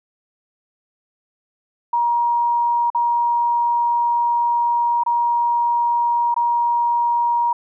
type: tone with dropouts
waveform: sine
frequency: 948 Hz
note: A#5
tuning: 29 cents sharp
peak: -15 dBFS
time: 1.93-7.53 s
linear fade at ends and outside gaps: 5 ms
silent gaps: 2.902-2.947 / 5.036-5.062 / 6.343-6.363 s
effects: none